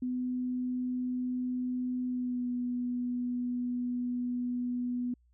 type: tone with pitch glide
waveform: sine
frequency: 250.9 to 245.9 Hz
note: B3 to B3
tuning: +28 to -7 cents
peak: -30 dBFS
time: 0.02-5.14 s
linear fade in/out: 5 ms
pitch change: -35 cents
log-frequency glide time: 2.07-2.48 s
effects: added 60 Hz sine -63 dBFS peak until 5.33 s

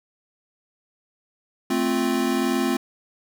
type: chord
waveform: square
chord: F major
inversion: first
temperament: equal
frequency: 220 / 261.6 / 349.2 Hz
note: A3 / C4 / F4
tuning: 0 / 0 / 0 cents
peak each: -27 / -24 / -26 dBFS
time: 1.7-2.77 s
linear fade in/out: 5 ms
effects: none

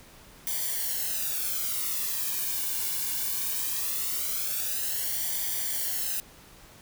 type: noise with flanger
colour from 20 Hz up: blue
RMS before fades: -30 dBFS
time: 0.47-6.2 s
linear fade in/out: 0 ms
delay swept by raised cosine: 0.75 to 1.57 ms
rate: 0.2 Hz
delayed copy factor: -1
effects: pink hiss -52 dBFS RMS until 6.81 s

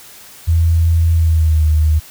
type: tone with pitch glide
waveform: sine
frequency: 82.9 to 77.35 Hz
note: E2 to D#2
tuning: +10 to -10 cents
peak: -9 dBFS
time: 0.47-2 s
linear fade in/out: 20 ms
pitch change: -120 cents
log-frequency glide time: 1.14-1.64 s
effects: white hiss -39 dBFS RMS until 2.1 s

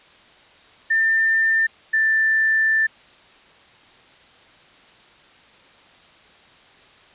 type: tone pair in turn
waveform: sine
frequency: 1794 / 1771.3 Hz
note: A6 / A6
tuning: +33 / +11 cents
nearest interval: unison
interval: 22 cents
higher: first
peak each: -15 dBFS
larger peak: neither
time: 0.9-1.67 / 1.93-2.87 s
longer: second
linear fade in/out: 10 ms
effects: white hiss -50 dBFS RMS until 7.14 s + resampled to 8000 Hz

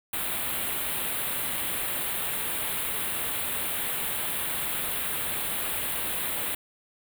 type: band-stop noise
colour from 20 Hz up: white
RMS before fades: -30 dBFS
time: 0.13-6.55 s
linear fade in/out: 5 ms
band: 3800 to 8700 Hz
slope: 48 dB/octave
effects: none

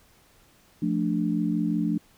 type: chord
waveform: sine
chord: D minor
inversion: first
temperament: equal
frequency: 174.61 / 220 / 293.7 Hz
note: F3 / A3 / D4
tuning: 0 / 0 / 0 cents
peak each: -27 dBFS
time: 0.82-1.98 s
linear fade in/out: 5 ms
effects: pink hiss -59 dBFS RMS until 2.17 s

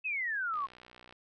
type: exponential sweep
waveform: sine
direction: down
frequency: 2637 to 1059 Hz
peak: -31 dBFS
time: 0.04-0.67 s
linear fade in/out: 20 ms
type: click train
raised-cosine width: 0.3 ms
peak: -37 dBFS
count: 37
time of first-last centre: 0.54-1.125 s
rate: 61.5 Hz
effects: none

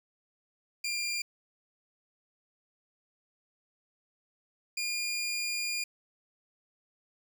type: tone pair in turn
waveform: 20% pulse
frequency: 2394 / 2416 Hz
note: D7 / D7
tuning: +33 / +48 cents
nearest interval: unison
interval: 15 cents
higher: second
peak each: -26 dBFS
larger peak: neither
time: 0.84-1.22 / 4.77-5.84 s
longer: second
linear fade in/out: 5 ms
effects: none

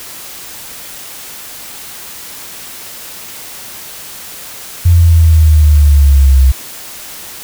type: exponential sweep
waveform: sine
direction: down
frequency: 87.31 to 64.8 Hz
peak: -3 dBFS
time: 4.85-6.52 s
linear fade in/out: 10 ms
effects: white hiss -29 dBFS RMS until 7.43 s

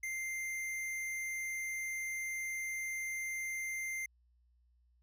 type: tone with tanh clipping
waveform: sine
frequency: 2093 Hz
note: C7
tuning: in tune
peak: -38 dBFS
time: 0.03-4.06 s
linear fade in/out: 5 ms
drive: 18 dB
effects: added 60 Hz sine -67 dBFS peak until 5.02 s

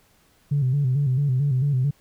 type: tone with vibrato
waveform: sine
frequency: 135.6 Hz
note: C#3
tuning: 38 cents flat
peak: -17 dBFS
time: 0.51-1.91 s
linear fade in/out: 10 ms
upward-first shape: square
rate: 4.5 Hz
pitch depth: 100 cents each way
effects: tanh soft clip ceiling -14 dBFS + pink hiss -60 dBFS RMS until 2 s

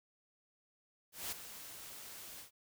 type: noise with ADSR envelope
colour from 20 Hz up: white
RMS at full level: -39 dBFS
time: 1.12-2.51 s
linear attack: 200 ms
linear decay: 10 ms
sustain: -11 dB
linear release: 110 ms
effects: none

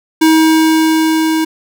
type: tone with level ramp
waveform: square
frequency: 318.5 Hz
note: D#4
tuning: 41 cents sharp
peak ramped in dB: -6 to -12 dBFS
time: 0.21-1.45 s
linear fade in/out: 10 ms
effects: none

